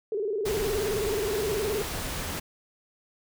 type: tone with vibrato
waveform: sine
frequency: 415.3 Hz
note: G#4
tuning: in tune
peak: -26 dBFS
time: 0.12-1.82 s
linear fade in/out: 2 ms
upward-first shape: square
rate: 19 Hz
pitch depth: 100 cents each way
type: noise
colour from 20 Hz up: pink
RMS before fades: -33 dBFS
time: 0.45-2.4 s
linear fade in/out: 10 ms
effects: none